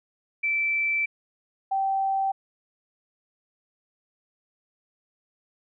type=tone pair in turn; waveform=sine; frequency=2328 / 776.9 Hz; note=D7 / G5; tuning=-16 / -16 cents; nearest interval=octave + perfect fifth; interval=1900 cents; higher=first; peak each=-22 dBFS; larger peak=neither; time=0.43-1.06 / 1.71-2.32 s; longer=first; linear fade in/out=10 ms; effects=none